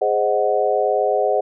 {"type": "chord", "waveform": "sine", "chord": "Ab dominant seventh", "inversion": "none", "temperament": "equal", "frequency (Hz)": [415.3, 523.3, 622.3, 740], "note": ["Ab4", "C5", "Eb5", "Gb5"], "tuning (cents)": [0, 0, 0, 0], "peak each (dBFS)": -21, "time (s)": [0.01, 1.41], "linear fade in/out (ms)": 10, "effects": []}